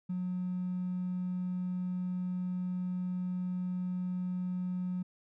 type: tone with hard clipping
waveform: triangle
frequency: 181.5 Hz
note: F#3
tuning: 33 cents flat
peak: -32 dBFS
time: 0.09-5.03 s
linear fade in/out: 10 ms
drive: 3 dB
effects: none